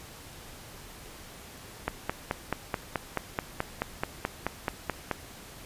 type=click train; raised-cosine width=0.5 ms; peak=-12 dBFS; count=16; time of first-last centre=1.88-5.113 s; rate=4.64 Hz; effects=pink hiss -47 dBFS RMS until 5.65 s + resampled to 32000 Hz